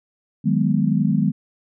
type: chord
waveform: sine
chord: G# minor seventh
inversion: second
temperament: equal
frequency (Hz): 155.56 / 185 / 207.7 / 246.9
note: D#3 / F#3 / G#3 / B3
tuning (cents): 0 / 0 / 0 / 0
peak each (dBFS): -21 / -22 / -20 / -23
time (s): 0.44-1.32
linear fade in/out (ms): 20
effects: none